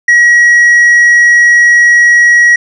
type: tone with tanh clipping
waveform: sine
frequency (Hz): 1910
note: A#6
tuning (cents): +42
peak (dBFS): -3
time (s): 0.08-2.56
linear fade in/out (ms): 5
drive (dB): 3
effects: none